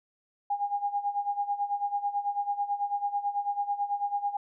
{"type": "tone with tremolo", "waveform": "sine", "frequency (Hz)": 813, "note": "G#5", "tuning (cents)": -37, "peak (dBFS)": -24, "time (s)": [0.5, 4.37], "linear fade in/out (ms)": 5, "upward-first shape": "sine", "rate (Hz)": 9.1, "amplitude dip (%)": 80, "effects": []}